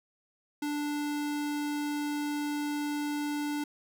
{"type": "tone", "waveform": "square", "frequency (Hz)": 293.7, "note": "D4", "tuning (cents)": 0, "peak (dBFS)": -31, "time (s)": [0.62, 3.64], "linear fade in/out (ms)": 5, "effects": []}